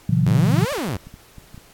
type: chord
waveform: sine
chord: F# dominant seventh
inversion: first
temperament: equal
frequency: 116.54 / 138.59 / 164.81 / 185 Hz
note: A#2 / C#3 / E3 / F#3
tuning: 0 / 0 / 0 / 0 cents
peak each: -20 / -20 / -19 / -23 dBFS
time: 0.09-0.65 s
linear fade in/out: 5 ms
type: exponential two-way sweep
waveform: sawtooth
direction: up then down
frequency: 83.2 to 620 to 83.2 Hz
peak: -19 dBFS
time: 0.26-0.97 s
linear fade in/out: 5 ms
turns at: 0.72 s
type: clicks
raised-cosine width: 5 ms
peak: -27 dBFS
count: 8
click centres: 0.722 / 0.783 / 0.888 / 1.07 / 1.141 / 1.383 / 1.545 / 1.578 s
effects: pink hiss -50 dBFS RMS until 1.73 s + AAC 64 kbps